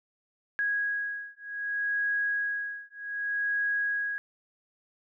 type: beating tone pair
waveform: sine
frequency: 1653 / 1653.65 Hz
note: G#6 / G#6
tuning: -9 / -8 cents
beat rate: 0.65 Hz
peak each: -31 / -31 dBFS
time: 0.59-4.18 s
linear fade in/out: 0 ms
effects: none